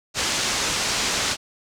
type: low-pass noise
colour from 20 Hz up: white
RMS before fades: -24 dBFS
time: 0.14-1.37 s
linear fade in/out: 50 ms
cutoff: 7100 Hz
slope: 24 dB/octave
effects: none